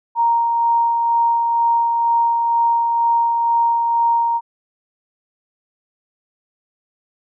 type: tone with tremolo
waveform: sine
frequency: 932.3 Hz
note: A#5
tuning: in tune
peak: -12 dBFS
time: 0.15-4.41 s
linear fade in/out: 50 ms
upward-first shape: sine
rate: 2.1 Hz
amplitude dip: 30%
effects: none